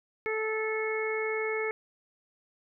harmonic tone, 437 Hz, A4, 12 cents flat, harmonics 1 / 2 / 3 / 4 / 5, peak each -30 / -41 / -40 / -39 / -34 dBFS, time 0.26-1.71 s, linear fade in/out 0 ms, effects none

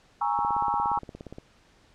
sine chord, A# half-diminished seventh, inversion third, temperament equal with one note detuned, 824.4 / 932.3 / 1108.7 / 1318.5 Hz, G#5 / A#5 / C#6 / E6, -13 / 0 / 0 / 0 cents, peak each -27 / -28 / -31 / -33 dBFS, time 0.21-0.99 s, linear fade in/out 5 ms
click train, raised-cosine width 2 ms, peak -26 dBFS, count 18, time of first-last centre 0.39-1.384 s, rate 17.1 Hz
effects pink hiss -60 dBFS RMS until 1.94 s + low-pass 6000 Hz 12 dB/octave

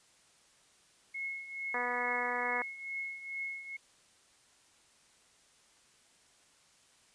sine tone with tremolo, 2175 Hz, C#7, 33 cents flat, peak -34 dBFS, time 1.14-3.77 s, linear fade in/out 10 ms, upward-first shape triangle, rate 2.3 Hz, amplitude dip 75%
harmonic tone, 244.9 Hz, B3, 14 cents flat, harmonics 1 / 2 / 3 / 4 / 5 / 6 / 7 / 8 / 9, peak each -47 / -40 / -40 / -38 / -41 / -46 / -38 / -40 / -46 dBFS, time 1.74-2.62 s, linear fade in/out 2 ms
effects white hiss -65 dBFS RMS until 7.14 s + resampled to 22050 Hz

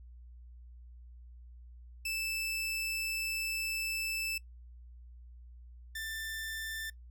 sawtooth tone pair in turn, 2637 / 1778.4 Hz, E7 / A6, 0 / +18 cents, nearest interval perfect fifth, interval 682 cents, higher first, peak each -30 / -34 dBFS, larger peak first, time 2.05-4.38 / 5.95-6.9 s, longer first, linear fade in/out 5 ms, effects noise-tail reverb RT60 0.1 s tail -21 dB re dry + added 60 Hz sine -49 dBFS peak until 7.1 s

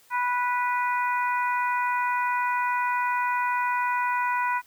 harmonic tone, 491.8 Hz, B4, 7 cents flat, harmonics 2 / 3 / 4 / 5, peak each -24 / -30 / -33 / -35 dBFS, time 0.1-4.62 s, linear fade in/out 50 ms, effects white hiss -58 dBFS RMS until 4.66 s

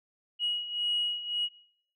sine beating tone pair, 2900 / 2901.8 Hz, F#7 / F#7, -35 / -34 cents, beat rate 1.8 Hz, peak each -34 / -29 dBFS, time 0.39-1.49 s, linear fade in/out 50 ms, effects noise-tail reverb RT60 0.7 s tail -22 dB re dry + tanh soft clip ceiling -21 dBFS

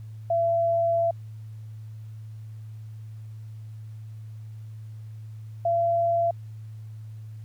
sine tone pair in turn, 674 / 679.9 Hz, E5 / F5, +38 / -47 cents, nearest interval unison, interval 15 cents, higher second, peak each -20 dBFS, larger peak neither, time 0.3-1.11 / 5.65-6.31 s, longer first, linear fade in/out 5 ms, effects added 109 Hz sine -37 dBFS peak until 7.44 s + pink hiss -64 dBFS RMS until 7.44 s

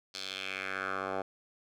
10% pulse tone with band-pass filter sweep, 95.7 Hz, G2, 41 cents flat, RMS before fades -37 dBFS, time 0.14-1.22 s, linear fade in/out 5 ms, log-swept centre 4600 to 790 Hz, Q 2.6, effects none

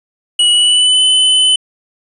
square tone with pitch glide, 2923 to 3023 Hz, F#7 to F#7, -22 to +36 cents, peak -8 dBFS, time 0.39-1.56 s, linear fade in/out 5 ms, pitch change +58 cents, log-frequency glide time 0.5-1.02 s, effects resampled to 24000 Hz

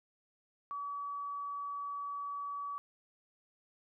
sine tone, 1141 Hz, C#6, 50 cents sharp, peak -37 dBFS, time 0.71-2.78 s, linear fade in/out 0 ms, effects none

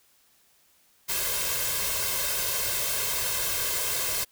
white noise with comb filter, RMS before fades -28 dBFS, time 1.08-4.25 s, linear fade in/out 20 ms, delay 1.9 ms, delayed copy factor +0.75, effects white hiss -63 dBFS RMS until 4.31 s

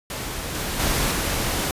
pink noise with level steps, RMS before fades -30 / -27 / -22 / -24 dBFS, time 0.1-1.71 s, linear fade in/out 2 ms, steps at 0.54 / 0.79 / 1.11 s, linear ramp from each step 10 ms, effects resampled to 32000 Hz

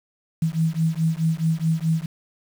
sine beating tone pair, 159.4 / 164.1 Hz, D#3 / E3, +42 / -8 cents, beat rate 4.7 Hz, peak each -22 dBFS, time 0.42-2.06 s, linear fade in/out 5 ms, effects 7-bit

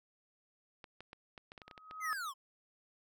clicks, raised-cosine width 0.3 ms, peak -33 dBFS, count 11, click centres 0.842 / 1.006 / 1.131 / 1.378 / 1.519 / 1.578 / 1.618 / 1.68 / 1.712 / 1.778 / 1.911 s
sine tone with exponential growth, 1266 Hz, D#6, 30 cents sharp, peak -32 dBFS, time 1.62-2.13 s, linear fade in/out 0 ms, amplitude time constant 110 ms
square linear sweep, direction down, 2136 to 1011 Hz, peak -39 dBFS, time 2-2.34 s, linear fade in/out 50 ms
effects none

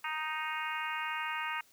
harmonic tone, 311.1 Hz, D#4, in tune, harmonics 3 / 4 / 5 / 6 / 7 / 8 / 9, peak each -39 / -40 / -41 / -42 / -42 / -43 / -44 dBFS, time 0.04-1.61 s, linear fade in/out 5 ms, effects white hiss -64 dBFS RMS until 1.72 s

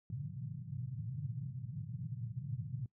pink band-pass noise, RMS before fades -42 dBFS, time 0.1-2.86 s, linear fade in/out 2 ms, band 110 to 150 Hz, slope 48 dB/octave, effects noise-tail reverb RT60 0.1 s tail -21 dB re dry

